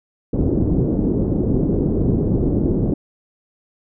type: low-pass noise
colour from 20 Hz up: white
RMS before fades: -18 dBFS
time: 0.33-2.94 s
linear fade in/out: 5 ms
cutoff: 360 Hz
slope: 24 dB/octave
effects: none